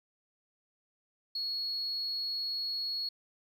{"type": "tone", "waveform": "sine", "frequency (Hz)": 4337, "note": "C#8", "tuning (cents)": -39, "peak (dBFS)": -31, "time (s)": [1.35, 3.09], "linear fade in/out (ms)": 5, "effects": ["tanh soft clip ceiling -28 dBFS", "11-bit"]}